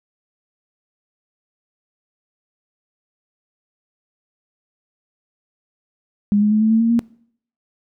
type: tone with pitch steps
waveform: sine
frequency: 205.1 / 209.7 / 214.3 / 219.1 / 223.9 / 228.9 / 234 Hz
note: G#3 / G#3 / A3 / A3 / A3 / A#3 / A#3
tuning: -21 / +17 / -45 / -7 / +30 / -31 / +7 cents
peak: -12 dBFS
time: 6.32-6.992 s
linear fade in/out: 0 ms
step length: 96 ms
effects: noise-tail reverb RT60 0.6 s tail -22 dB re dry